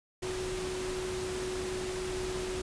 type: tone in noise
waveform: sine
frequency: 370 Hz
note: F#4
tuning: in tune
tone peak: -34 dBFS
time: 0.22-2.62 s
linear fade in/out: 10 ms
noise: pink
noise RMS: -39 dBFS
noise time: 0.22-2.62 s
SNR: +2 dB
effects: resampled to 22050 Hz